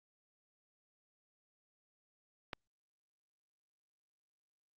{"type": "click", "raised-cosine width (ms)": 0.3, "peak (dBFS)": -23, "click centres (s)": 2.532, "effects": ["Opus 48 kbps"]}